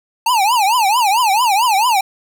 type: tone with vibrato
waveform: square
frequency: 880 Hz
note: A5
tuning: in tune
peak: -12 dBFS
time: 0.26-2.01 s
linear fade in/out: 5 ms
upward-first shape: triangle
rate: 4.5 Hz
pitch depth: 280 cents each way
effects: none